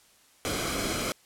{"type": "noise with comb filter", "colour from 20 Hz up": "pink", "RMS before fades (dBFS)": -30, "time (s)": [0.45, 1.12], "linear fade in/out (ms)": 0, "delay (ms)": 1.1, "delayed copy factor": -0.6, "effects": ["white hiss -60 dBFS RMS until 1.25 s", "low-pass 11000 Hz 12 dB/octave"]}